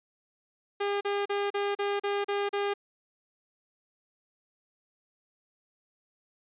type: tone bursts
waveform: sawtooth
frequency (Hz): 404.4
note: G#4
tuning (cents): -46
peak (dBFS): -23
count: 8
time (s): 0.8-2.739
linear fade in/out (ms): 10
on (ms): 210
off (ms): 37
effects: resampled to 8000 Hz